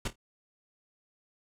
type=noise with echo; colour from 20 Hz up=pink; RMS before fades=-31 dBFS; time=0.05-0.08 s; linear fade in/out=5 ms; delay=26 ms; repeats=3; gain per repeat=-12 dB; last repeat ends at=0.158 s; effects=low-pass 9000 Hz 12 dB/octave